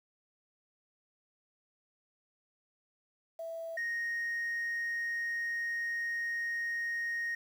sine tone pair in turn, 659.3 / 1864.8 Hz, E5 / A#6, 0 / 0 cents, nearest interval octave + tritone, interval 1800 cents, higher second, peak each -37 / -30 dBFS, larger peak second, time 3.39-3.77 / 3.77-7.35 s, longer second, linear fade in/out 5 ms, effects tanh soft clip ceiling -31 dBFS + 10-bit

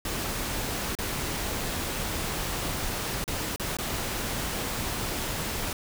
pink noise with dropouts, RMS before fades -31 dBFS, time 0.05-5.73 s, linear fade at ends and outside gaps 2 ms, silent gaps 0.952-0.987 / 3.241-3.278 / 3.561-3.597 / 3.769-3.786 s, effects none

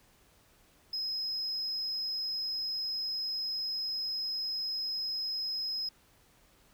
sine tone, 5110 Hz, D#8, 45 cents sharp, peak -30 dBFS, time 0.93-5.89 s, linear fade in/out 5 ms, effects tanh soft clip ceiling -30 dBFS + pink hiss -64 dBFS RMS until 6.73 s

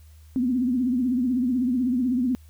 sine tone with vibrato, 250.3 Hz, B3, 23 cents sharp, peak -20 dBFS, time 0.36-2.35 s, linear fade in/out 0 ms, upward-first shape triangle, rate 16 Hz, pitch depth 130 cents each way, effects added 77 Hz sine -46 dBFS peak until 2.49 s + white hiss -61 dBFS RMS until 2.49 s

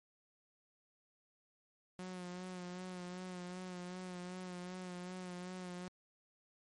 sawtooth tone with vibrato, 181.2 Hz, F#3, 36 cents flat, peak -40 dBFS, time 1.99-5.88 s, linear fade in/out 0 ms, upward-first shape sine, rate 2.6 Hz, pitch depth 32 cents each way, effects MP3 48 kbps

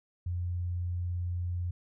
sine tone, 88.2 Hz, F2, 18 cents sharp, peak -30 dBFS, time 0.26-1.71 s, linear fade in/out 5 ms, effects none

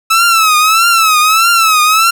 sawtooth tone with vibrato, 1305 Hz, E6, 18 cents flat, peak -3 dBFS, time 0.1-2.11 s, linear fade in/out 10 ms, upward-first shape triangle, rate 1.6 Hz, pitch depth 120 cents each way, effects none

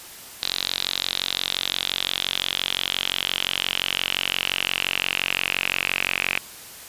sawtooth tone with band-pass filter sweep, 45.76 Hz, F#1, 18 cents flat, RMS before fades -26 dBFS, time 0.42-6.39 s, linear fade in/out 10 ms, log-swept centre 4000 to 2500 Hz, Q 5.8, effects white hiss -41 dBFS RMS until 6.88 s + resampled to 32000 Hz

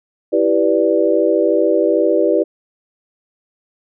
sine chord, E minor seventh, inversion none, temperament equal, 329.6 / 392 / 493.9 / 587.3 Hz, E4 / G4 / B4 / D5, 0 / 0 / 0 / 0 cents, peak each -17 dBFS, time 0.32-2.44 s, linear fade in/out 20 ms, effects none

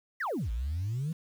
sine exponential two-way sweep, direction down then up, 2093 to 52.5 to 169.4 Hz, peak -28 dBFS, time 0.2-1.13 s, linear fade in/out 10 ms, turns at 0.51 s, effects tanh soft clip ceiling -27 dBFS + 9-bit

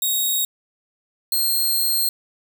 5% pulse tone pair in turn, 3767 / 4219 Hz, A#7 / C8, +17 / +14 cents, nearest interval major second, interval 197 cents, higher second, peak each -11 dBFS, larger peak neither, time 0.02-0.45 / 1.32-2.09 s, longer second, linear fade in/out 2 ms, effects none

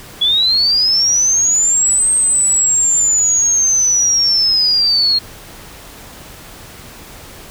sine linear two-way sweep, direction up then down, 3357 to 8372 to 4241 Hz, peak -10 dBFS, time 0.21-5.19 s, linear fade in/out 10 ms, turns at 2.11 s, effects pink hiss -36 dBFS RMS until 7.5 s

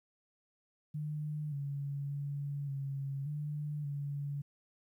sine tone with pitch steps, 150.6 / 141.1 / 142.4 / 137.9 / 148.6 / 142.7 Hz, D3 / C#3 / C#3 / C#3 / D3 / D3, +44 / +31 / +47 / -9 / +21 / -49 cents, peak -35 dBFS, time 0.94-4.42 s, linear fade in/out 10 ms, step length 580 ms, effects 12-bit

